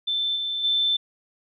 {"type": "tone with level steps", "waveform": "sine", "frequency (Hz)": 3539, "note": "A7", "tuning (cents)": 9, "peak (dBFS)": [-22, -25, -19], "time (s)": [0.07, 0.97], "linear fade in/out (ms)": 10, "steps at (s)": [0.35, 0.63], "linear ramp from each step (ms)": 20, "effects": []}